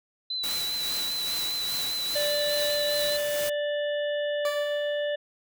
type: tone with vibrato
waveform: sine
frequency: 3994 Hz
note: B7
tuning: 19 cents sharp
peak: -28 dBFS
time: 0.3-3.17 s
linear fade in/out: 5 ms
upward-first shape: sine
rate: 5 Hz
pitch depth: 30 cents each way
type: noise with tremolo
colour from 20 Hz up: white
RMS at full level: -33 dBFS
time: 0.43-3.5 s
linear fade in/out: 10 ms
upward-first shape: sine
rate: 2.4 Hz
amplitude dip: 35%
type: harmonic tone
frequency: 587 Hz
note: D5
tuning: 1 cent flat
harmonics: 1 / 3 / 5 / 6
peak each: -26 / -36 / -40 / -42 dBFS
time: 2.15-5.16 s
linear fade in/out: 10 ms
type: tone with exponential decay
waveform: 20% pulse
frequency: 580 Hz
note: D5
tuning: 22 cents flat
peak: -23 dBFS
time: 4.45-5.14 s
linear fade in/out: 2 ms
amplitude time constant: 150 ms
effects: none